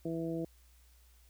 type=harmonic tone; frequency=164.81 Hz; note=E3; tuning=in tune; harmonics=1 / 2 / 3 / 4; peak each=-39 / -36 / -41 / -45 dBFS; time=0.05-0.45 s; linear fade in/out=5 ms; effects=added 60 Hz sine -60 dBFS peak until 1.29 s + white hiss -68 dBFS RMS until 1.29 s